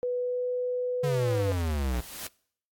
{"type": "tone with pitch glide", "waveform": "sine", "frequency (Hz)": [493.9, 497], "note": ["B4", "B4"], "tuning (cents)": [0, 11], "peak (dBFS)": -26, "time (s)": [0.03, 1.52], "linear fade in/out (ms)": 0, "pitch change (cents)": 11, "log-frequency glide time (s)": [0.17, 0.46]}
{"type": "exponential sweep", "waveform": "square", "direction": "down", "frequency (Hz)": [148.1, 58.27], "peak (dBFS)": -27, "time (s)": [1.03, 2.01], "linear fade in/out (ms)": 10}
{"type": "noise with exponential growth", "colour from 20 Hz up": "white", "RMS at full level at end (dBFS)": -36, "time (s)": [1.39, 2.27], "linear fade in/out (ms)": 2, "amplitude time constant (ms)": 190}
{"effects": ["noise-tail reverb RT60 0.6 s tail -23 dB re dry", "AAC 64 kbps"]}